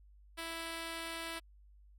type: tone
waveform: 5% pulse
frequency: 330 Hz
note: E4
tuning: 2 cents sharp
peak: -28 dBFS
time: 0.37-1.4 s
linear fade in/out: 20 ms
effects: added 50 Hz sine -57 dBFS peak until 1.98 s + MP3 64 kbps